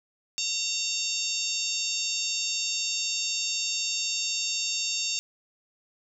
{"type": "harmonic tone", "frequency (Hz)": 916, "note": "A#5", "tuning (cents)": -31, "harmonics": [3, 4, 5, 6, 7, 8], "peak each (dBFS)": [-34, -34, -34, -34, -34, -34], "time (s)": [0.38, 5.19], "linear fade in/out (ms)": 0, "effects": []}